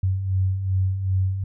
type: beating tone pair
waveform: sine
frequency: 92.5 / 95.1 Hz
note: F#2 / F#2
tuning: 0 / +48 cents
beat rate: 2.6 Hz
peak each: -28 / -20 dBFS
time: 0.03-1.44 s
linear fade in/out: 5 ms
effects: none